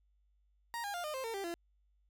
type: tone with pitch steps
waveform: 30% pulse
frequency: 937 / 811 / 702 / 607.6 / 525.9 / 455.2 / 394 / 341 Hz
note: A#5 / G#5 / F5 / D#5 / C5 / A#4 / G4 / F4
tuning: +9 / -41 / +9 / -41 / +9 / -41 / +9 / -41 cents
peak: -35 dBFS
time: 0.74-1.54 s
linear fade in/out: 0 ms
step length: 100 ms
effects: added 50 Hz sine -69 dBFS peak until 2.09 s